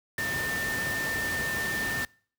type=tone in noise; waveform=sine; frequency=1798 Hz; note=A6; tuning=37 cents sharp; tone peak=-29 dBFS; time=0.18-2.05 s; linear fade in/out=2 ms; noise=pink; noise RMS=-34 dBFS; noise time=0.18-2.05 s; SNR=+2 dB; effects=noise-tail reverb RT60 0.5 s tail -25 dB re dry + high-pass 80 Hz 12 dB/octave